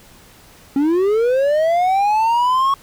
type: linear sweep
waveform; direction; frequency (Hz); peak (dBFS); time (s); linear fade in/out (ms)
triangle; up; 268.8 to 1108.7; -11; 0.76-2.74; 2
effects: pink hiss -46 dBFS RMS until 2.82 s